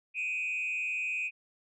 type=tone with frequency modulation; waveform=sine; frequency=2495 Hz; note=D#7; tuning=4 cents sharp; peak=-29 dBFS; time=0.14-1.31 s; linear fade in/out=50 ms; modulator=163 Hz; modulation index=0.67; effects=tanh soft clip ceiling -27 dBFS